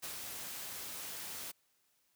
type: noise with ADSR envelope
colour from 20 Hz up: white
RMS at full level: -42 dBFS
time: 0.02-1.52 s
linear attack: 19 ms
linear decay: 100 ms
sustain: -2 dB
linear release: 14 ms
effects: white hiss -75 dBFS RMS until 2.15 s + high-pass 60 Hz 12 dB/octave